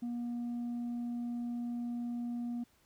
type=tone; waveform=sine; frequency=239.2 Hz; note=A#3; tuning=45 cents sharp; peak=-32 dBFS; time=0.02-2.64 s; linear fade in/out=10 ms; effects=tanh soft clip ceiling -34 dBFS + pink hiss -69 dBFS RMS until 2.85 s